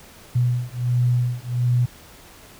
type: beating tone pair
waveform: sine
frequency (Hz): 122 / 123.4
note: B2 / B2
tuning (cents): -21 / -1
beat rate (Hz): 1.4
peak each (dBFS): -21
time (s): 0.35-1.86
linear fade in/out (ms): 10
effects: pink hiss -46 dBFS RMS until 2.59 s